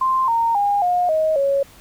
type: tone with pitch steps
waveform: sine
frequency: 1046.5 / 921.6 / 811.6 / 714.8 / 629.5 / 554.4 Hz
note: C6 / A#5 / G#5 / F5 / D#5 / C#5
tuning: 0 / -20 / -40 / +40 / +20 / 0 cents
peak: -15 dBFS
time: 0.01-1.63 s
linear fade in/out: 5 ms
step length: 270 ms
effects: pink hiss -47 dBFS RMS until 1.8 s